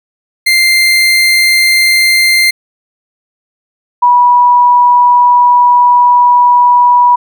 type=tone pair in turn; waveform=30% pulse / sine; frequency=2093 / 975.3 Hz; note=C7 / B5; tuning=0 / -22 cents; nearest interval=octave + minor second; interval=1322 cents; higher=first; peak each=-3 dBFS; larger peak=neither; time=0.46-2.51 / 4.02-7.16 s; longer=second; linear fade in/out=10 ms; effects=none